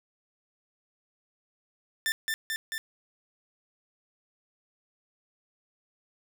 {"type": "tone with echo", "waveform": "sawtooth", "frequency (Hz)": 1781, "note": "A6", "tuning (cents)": 21, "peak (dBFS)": -22, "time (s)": [2.06, 2.12], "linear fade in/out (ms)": 0, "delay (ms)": 220, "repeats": 3, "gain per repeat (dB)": -2, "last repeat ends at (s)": 2.78, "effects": []}